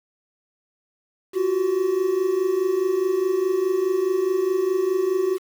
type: tone pair together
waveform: triangle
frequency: 353.5 / 378.3 Hz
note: F4 / F#4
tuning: +21 / +38 cents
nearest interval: minor second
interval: 117 cents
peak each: -23 / -18 dBFS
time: 1.33-5.39 s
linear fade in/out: 50 ms
effects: 7-bit